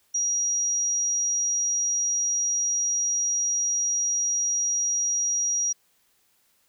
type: tone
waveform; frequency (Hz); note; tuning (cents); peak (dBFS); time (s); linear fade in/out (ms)
sine; 5740; F8; +47; -22; 0.14-5.73; 10
effects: white hiss -66 dBFS RMS until 6.68 s